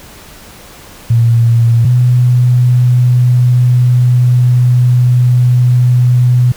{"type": "tone pair in turn", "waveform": "sine", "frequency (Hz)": [116.54, 123.81], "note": ["A#2", "B2"], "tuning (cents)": [0, 5], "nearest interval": "minor second", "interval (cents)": 105, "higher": "second", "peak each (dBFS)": -5, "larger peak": "neither", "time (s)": [[1.1, 1.85], [1.85, 6.52]], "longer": "second", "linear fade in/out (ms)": 5, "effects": ["pink hiss -35 dBFS RMS until 6.56 s"]}